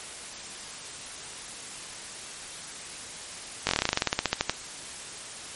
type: slowing click train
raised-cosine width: 0.2 ms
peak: -5 dBFS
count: 19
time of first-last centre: 3.67-4.496 s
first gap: 20 ms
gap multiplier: 1.09
effects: white hiss -40 dBFS RMS until 5.55 s + MP3 48 kbps